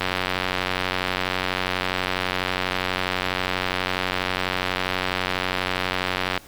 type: click train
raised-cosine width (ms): 0.3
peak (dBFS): -6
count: 588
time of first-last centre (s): 0.01-6.377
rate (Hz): 92.2
effects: pink hiss -47 dBFS RMS until 6.47 s